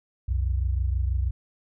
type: tone pair together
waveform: sine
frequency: 63.3 / 89.52 Hz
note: B1 / F2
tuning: +43 / +43 cents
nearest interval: tritone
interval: 600 cents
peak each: -23 / -28 dBFS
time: 0.28-1.31 s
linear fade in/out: 10 ms
effects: none